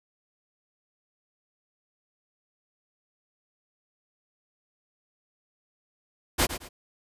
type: noise with echo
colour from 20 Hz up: pink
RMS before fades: -22 dBFS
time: 6.38-6.47 s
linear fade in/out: 20 ms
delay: 110 ms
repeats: 2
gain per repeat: -11 dB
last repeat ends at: 6.69 s
effects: resampled to 32000 Hz